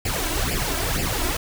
pink noise with flanger, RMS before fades -24 dBFS, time 0.05-1.37 s, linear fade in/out 5 ms, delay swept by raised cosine 0.4 to 3.1 ms, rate 2.1 Hz, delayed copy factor +0.75, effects none

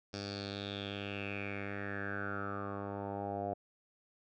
10% pulse tone with low-pass filter sweep, 100.3 Hz, G2, 40 cents sharp, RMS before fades -40 dBFS, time 0.13-3.54 s, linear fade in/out 10 ms, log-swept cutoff 5100 to 690 Hz, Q 6.9, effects none

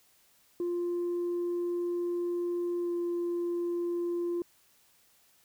sine tone with pitch glide, 349.2 to 346.6 Hz, F4 to F4, 0 to -13 cents, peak -27 dBFS, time 0.6-4.42 s, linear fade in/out 2 ms, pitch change -13 cents, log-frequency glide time 2.81-2.91 s, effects tanh soft clip ceiling -27 dBFS + white hiss -65 dBFS RMS until 5.44 s

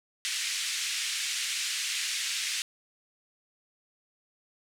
pink band-pass noise, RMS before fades -32 dBFS, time 0.25-2.62 s, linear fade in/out 0 ms, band 2100 to 9000 Hz, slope 24 dB/octave, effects none

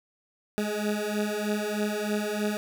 20% pulse beating tone pair, 207.7 / 210.9 Hz, G#3 / G#3, 0 / +27 cents, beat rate 3.2 Hz, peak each -26 / -24 dBFS, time 0.58-2.57 s, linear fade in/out 0 ms, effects none

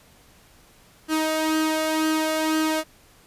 sawtooth tone with flanger, 314.3 Hz, D#4, 18 cents sharp, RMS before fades -23 dBFS, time 1.08-2.84 s, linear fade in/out 50 ms, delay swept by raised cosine 0.65 to 1.46 ms, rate 2 Hz, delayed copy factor +0.55, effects pink hiss -54 dBFS RMS until 3.26 s + resampled to 32000 Hz

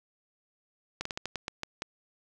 slowing click train, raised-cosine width 0.2 ms, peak -16 dBFS, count 9, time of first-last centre 1.01-1.821 s, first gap 44 ms, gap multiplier 1.23, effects none

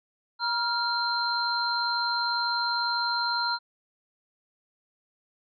sine tone cluster, 954 / 1394 / 4136 Hz, A#5 / F6 / C8, +40 / -4 / -21 cents, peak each -29 dBFS, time 0.39-3.59 s, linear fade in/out 50 ms, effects none

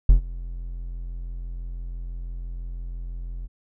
triangle tone with ADSR envelope, 43 Hz, F1, 26 cents flat, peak -5 dBFS, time 0.09-3.48 s, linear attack 4 ms, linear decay 110 ms, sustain -23 dB, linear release 30 ms, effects none

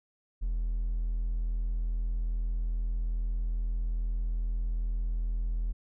triangle tone with hard clipping, 41.2 Hz, E1, in tune, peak -28 dBFS, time 0.41-5.73 s, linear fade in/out 20 ms, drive 4 dB, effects none

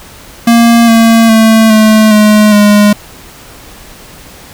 square tone with pitch steps, 233.1 / 227.6 / 222.3 / 217.1 / 212 / 207.1 Hz, A#3 / A#3 / A3 / A3 / G#3 / G#3, 0 / -41 / +18 / -23 / +36 / -5 cents, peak -3 dBFS, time 0.47-2.93 s, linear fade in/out 5 ms, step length 410 ms, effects pink hiss -33 dBFS RMS until 4.53 s

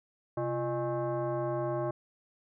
sine tone with frequency modulation, 130.81 Hz, C3, in tune, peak -29 dBFS, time 0.37-1.91 s, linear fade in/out 5 ms, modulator 478 Hz, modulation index 1.6, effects none

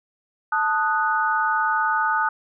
sine chord, D# diminished, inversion second, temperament equal, 880 / 1244.5 / 1480 Hz, A5 / D#6 / F#6, 0 / 0 / 0 cents, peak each -23 dBFS, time 0.52-2.29 s, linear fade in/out 5 ms, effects none

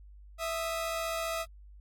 sawtooth tone pair together, 659.3 / 1243.7 Hz, E5 / D#6, 0 / -1 cents, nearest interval major seventh, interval 1099 cents, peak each -29 / -34 dBFS, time 0.38-1.46 s, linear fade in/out 50 ms, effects added 50 Hz sine -49 dBFS peak until 1.8 s + AAC 64 kbps

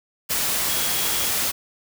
sine tone in noise, 3311 Hz, G#7, 6 cents flat, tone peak -33 dBFS, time 0.68-1.3 s, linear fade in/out 20 ms, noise white, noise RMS -23 dBFS, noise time 0.29-1.52 s, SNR -13 dB, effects none

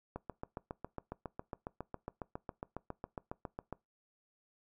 click train, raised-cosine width 1 ms, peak -26 dBFS, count 27, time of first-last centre 0.16-3.727 s, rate 7.29 Hz, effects noise-tail reverb RT60 0.2 s tail -22 dB re dry

